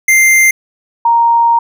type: tone pair in turn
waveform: square / sine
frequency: 2093 / 932.3 Hz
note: C7 / A#5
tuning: 0 / 0 cents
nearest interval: octave + major second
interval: 1400 cents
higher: first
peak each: -6 dBFS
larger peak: neither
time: 0.08-0.51 / 1.05-1.59 s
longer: second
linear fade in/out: 5 ms
effects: none